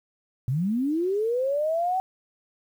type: linear sweep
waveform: sine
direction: up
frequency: 117.3 to 765 Hz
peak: -22 dBFS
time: 0.48-2 s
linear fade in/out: 0 ms
effects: 9-bit